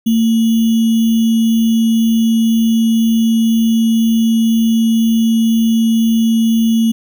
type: tone with sample-and-hold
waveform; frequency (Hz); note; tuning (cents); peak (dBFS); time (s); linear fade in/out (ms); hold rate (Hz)
sine; 226; A3; +47; -9; 0.06-6.92; 10; 3150
effects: none